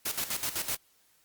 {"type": "noise with tremolo", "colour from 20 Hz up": "white", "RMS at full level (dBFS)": -31, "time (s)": [0.05, 0.77], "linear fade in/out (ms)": 10, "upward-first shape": "square", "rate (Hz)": 7.9, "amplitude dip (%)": 70, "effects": ["white hiss -66 dBFS RMS until 1.24 s", "Opus 48 kbps"]}